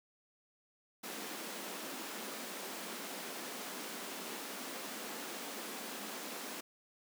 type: high-pass noise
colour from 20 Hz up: pink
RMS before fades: -44 dBFS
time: 1.03-6.61 s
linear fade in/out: 10 ms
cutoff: 200 Hz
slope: 48 dB/octave
effects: none